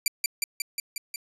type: tone with echo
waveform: 10% pulse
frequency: 2349 Hz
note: D7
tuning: in tune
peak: -11 dBFS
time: 0.06-0.08 s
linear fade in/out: 2 ms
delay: 180 ms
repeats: 6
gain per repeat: -2 dB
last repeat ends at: 1.16 s
effects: resampled to 32000 Hz